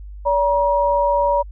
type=tone pair together; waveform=sine; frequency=573.5 / 953 Hz; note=D5 / A#5; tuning=-41 / +38 cents; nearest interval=major sixth; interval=879 cents; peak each=-17 dBFS; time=0.25-1.43 s; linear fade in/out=20 ms; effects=added 50 Hz sine -32 dBFS peak until 1.51 s